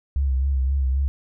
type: tone with vibrato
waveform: sine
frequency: 67.1 Hz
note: C2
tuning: 44 cents sharp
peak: -18 dBFS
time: 0.16-1.08 s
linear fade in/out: 0 ms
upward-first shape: sine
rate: 3.8 Hz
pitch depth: 60 cents each way
effects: none